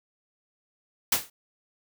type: noise with exponential decay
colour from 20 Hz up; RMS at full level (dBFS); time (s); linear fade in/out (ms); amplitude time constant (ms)
white; -18; 1.12-1.3; 5; 38
effects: none